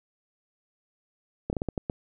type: slowing click train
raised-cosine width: 2 ms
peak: -15 dBFS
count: 7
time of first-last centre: 1.5-1.899 s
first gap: 29 ms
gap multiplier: 1.33
effects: none